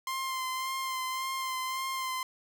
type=tone with vibrato; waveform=sawtooth; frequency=1046.5 Hz; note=C6; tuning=in tune; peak=-28 dBFS; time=0.07-2.23 s; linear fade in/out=2 ms; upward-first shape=sine; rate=1.8 Hz; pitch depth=23 cents each way; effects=none